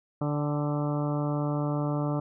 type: harmonic tone with a mistuned harmonic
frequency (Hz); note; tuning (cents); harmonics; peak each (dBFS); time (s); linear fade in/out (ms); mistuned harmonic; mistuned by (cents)
146.83; D3; 0; 1 / 2 / 3 / 4 / 5 / 6 / 7 / 8 / 9; -28 / -31 / -39 / -35 / -41 / -41 / -44 / -41 / -45; 0.21-2.2; 5; 5; +35
effects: none